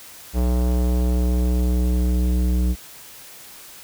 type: tone with low-pass filter sweep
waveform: square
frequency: 61.2 Hz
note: B1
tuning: 15 cents flat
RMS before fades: -19 dBFS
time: 0.33-2.76 s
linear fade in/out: 50 ms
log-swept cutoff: 720 to 280 Hz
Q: 0.98
effects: white hiss -42 dBFS RMS until 3.83 s